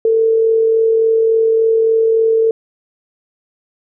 sine tone with amplitude modulation, 448.8 Hz, A4, 34 cents sharp, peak -8 dBFS, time 0.05-2.51 s, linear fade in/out 2 ms, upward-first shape sine, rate 43.5 Hz, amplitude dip 30%, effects none

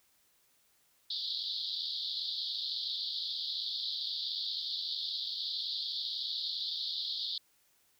white band-pass noise, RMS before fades -37 dBFS, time 1.1-7.38 s, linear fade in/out 5 ms, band 3400 to 4700 Hz, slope 96 dB/octave, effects white hiss -70 dBFS RMS until 7.99 s

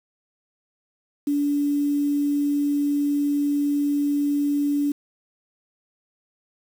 sine tone with quantisation, 288.2 Hz, D4, 33 cents flat, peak -19 dBFS, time 1.27-4.92 s, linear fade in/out 5 ms, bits 7, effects none

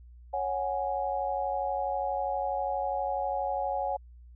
sine chord, C# suspended fourth, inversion none, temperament just, 554.4 / 739.2 / 831.5 Hz, C#5 / F#5 / G#5, 0 / -2 / +2 cents, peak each -33 / -32 / -32 dBFS, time 0.33-3.97 s, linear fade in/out 10 ms, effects added 60 Hz sine -48 dBFS peak until 4.35 s

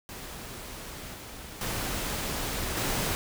pink noise with level steps, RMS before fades -41 / -43 / -32 / -29 dBFS, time 0.09-3.15 s, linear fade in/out 0 ms, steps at 1.14 / 1.61 / 2.77 s, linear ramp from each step 2 ms, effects none

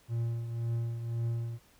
triangle tone with tremolo, 116.54 Hz, A#2, in tune, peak -26 dBFS, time 0.08-1.59 s, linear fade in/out 50 ms, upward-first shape triangle, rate 1.9 Hz, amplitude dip 60%, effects pink hiss -63 dBFS RMS until 1.79 s

